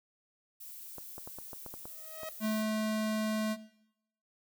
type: noise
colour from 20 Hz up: violet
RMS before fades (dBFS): -47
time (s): 0.6-2.63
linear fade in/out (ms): 10
type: clicks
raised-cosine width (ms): 1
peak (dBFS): -31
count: 9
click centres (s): 0.983 / 1.181 / 1.275 / 1.386 / 1.532 / 1.663 / 1.74 / 1.855 / 2.233
type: tone with exponential growth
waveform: sawtooth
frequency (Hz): 634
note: D#5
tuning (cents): +32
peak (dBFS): -34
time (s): 1.78-2.29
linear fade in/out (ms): 2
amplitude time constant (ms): 110
type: tone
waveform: square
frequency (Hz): 216.4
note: A3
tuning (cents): -29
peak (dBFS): -30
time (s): 2.4-3.57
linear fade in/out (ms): 50
effects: noise-tail reverb RT60 0.8 s tail -18 dB re dry